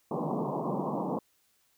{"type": "band-pass noise", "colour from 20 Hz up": "pink", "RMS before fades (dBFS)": -32, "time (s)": [0.11, 1.19], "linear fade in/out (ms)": 5, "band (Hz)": [140, 1100], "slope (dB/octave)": 96, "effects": ["white hiss -70 dBFS RMS until 1.77 s"]}